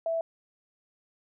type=tone; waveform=sine; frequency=659.3 Hz; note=E5; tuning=in tune; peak=-26 dBFS; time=0.06-0.21 s; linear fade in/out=2 ms; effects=none